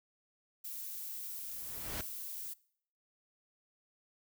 violet noise, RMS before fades -43 dBFS, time 0.64-2.54 s, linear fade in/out 10 ms
pink noise with exponential growth, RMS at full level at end -38 dBFS, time 1.32-2.01 s, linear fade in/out 2 ms, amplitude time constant 150 ms
effects noise-tail reverb RT60 0.6 s tail -22 dB re dry

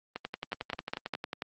two click trains, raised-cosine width 0.3 ms, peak -15 / -18 dBFS, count 4 / 15, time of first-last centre 0.53-1.137 / 0.16-1.421 s, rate 4.94 / 11.1 Hz, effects high-pass 150 Hz 12 dB/octave + Opus 24 kbps

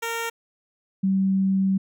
10% pulse / sine tone pair in turn, 460.8 / 192.29 Hz, A#4 / G3, -20 / -33 cents, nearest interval octave + minor third, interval 1513 cents, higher first, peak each -18 dBFS, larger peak neither, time 0.02-0.3 / 1.03-1.78 s, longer second, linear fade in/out 10 ms, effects none

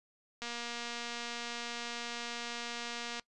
click train, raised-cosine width 0.2 ms, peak -23 dBFS, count 659, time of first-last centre 0.42-3.196 s, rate 237 Hz, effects noise-tail reverb RT60 0.1 s tail -22 dB re dry + resampled to 24000 Hz

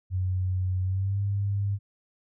sine tone with pitch glide, 92.5 to 100.29 Hz, F#2 to G2, 0 to +40 cents, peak -24 dBFS, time 0.1-1.79 s, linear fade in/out 50 ms, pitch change +140 cents, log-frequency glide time 0.82-1.2 s, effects none

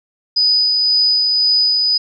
sine tone with tremolo, 4978 Hz, D#8, in tune, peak -10 dBFS, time 0.36-1.98 s, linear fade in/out 10 ms, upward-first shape sine, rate 1.9 Hz, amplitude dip 25%, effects none

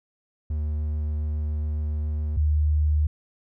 triangle / sine tone pair in turn, 75.6 / 75.6 Hz, D#2 / D#2, -49 / -49 cents, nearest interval unison, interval 0 cents, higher neither, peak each -22 / -18 dBFS, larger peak second, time 0.5-2.37 / 2.37-3.07 s, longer first, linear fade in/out 5 ms, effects none

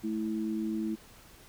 sine tone pair together, 218 / 326.7 Hz, A3 / E4, -16 / -15 cents, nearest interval perfect fifth, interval 701 cents, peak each -32 / -33 dBFS, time 0.03-0.96 s, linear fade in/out 20 ms, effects pink hiss -55 dBFS RMS until 1.48 s

